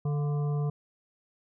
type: harmonic tone with a mistuned harmonic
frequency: 146.83 Hz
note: D3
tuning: in tune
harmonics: 1 / 3 / 5 / 7 / 8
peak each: -26 / -38 / -44 / -48 / -50 dBFS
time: 0.05-0.7 s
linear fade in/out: 5 ms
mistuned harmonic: 5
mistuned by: -60 cents
effects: none